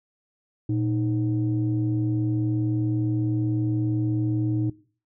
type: tone pair together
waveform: sine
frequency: 116.85 / 311.1 Hz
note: A#2 / D#4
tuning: +5 / 0 cents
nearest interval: octave + perfect fourth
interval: 1695 cents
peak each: -23 / -25 dBFS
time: 0.69-4.7 s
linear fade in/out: 5 ms
effects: noise-tail reverb RT60 0.4 s tail -19 dB re dry + tanh soft clip ceiling -15 dBFS